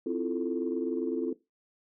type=chord; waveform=sine; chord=F major seventh; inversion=second; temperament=equal; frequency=261.6 / 329.6 / 349.2 / 440 Hz; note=C4 / E4 / F4 / A4; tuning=0 / 0 / 0 / 0 cents; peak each=-33 dBFS; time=0.06-1.33 s; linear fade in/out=5 ms; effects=noise-tail reverb RT60 0.2 s tail -17 dB re dry + tanh soft clip ceiling -18 dBFS